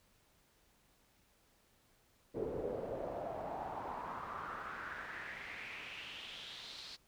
brown noise with band-pass filter sweep, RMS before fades -44 dBFS, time 2.34-6.97 s, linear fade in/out 20 ms, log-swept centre 410 to 4500 Hz, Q 4.2, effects pink hiss -71 dBFS RMS until 7.07 s

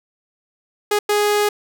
sawtooth tone bursts at uneven times, 415.3 Hz, G#4, in tune, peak -11 dBFS, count 2, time 0.91-0.99 / 1.09-1.49 s, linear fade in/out 5 ms, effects none

